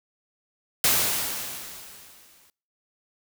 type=noise with exponential decay; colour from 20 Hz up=white; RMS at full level=-19 dBFS; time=0.84-2.5 s; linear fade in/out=1 ms; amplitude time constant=360 ms; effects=noise-tail reverb RT60 0.5 s tail -26 dB re dry